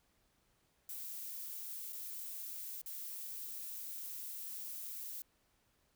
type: noise with dropouts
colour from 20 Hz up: violet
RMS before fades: -45 dBFS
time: 0.89-5.22 s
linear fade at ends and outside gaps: 2 ms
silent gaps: 1.924-1.929 / 2.816-2.86 s
effects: pink hiss -75 dBFS RMS until 5.95 s